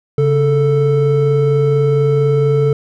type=tone pair together; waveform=triangle; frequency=138.94 / 441.1 Hz; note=C#3 / A4; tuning=+4 / +4 cents; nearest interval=octave + minor sixth; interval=2000 cents; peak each=-11 dBFS; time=0.18-2.73 s; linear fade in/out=2 ms; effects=none